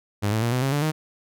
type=tone with pitch steps; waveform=sawtooth; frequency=102.7 / 110.07 / 117.97 / 126.44 / 135.51 / 145.24 / 155.66 Hz; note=G#2 / A2 / A#2 / B2 / C#3 / D3 / D#3; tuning=-19 / +1 / +21 / +41 / -39 / -19 / +1 cents; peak=-17 dBFS; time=0.22-0.92 s; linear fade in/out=20 ms; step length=100 ms; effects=none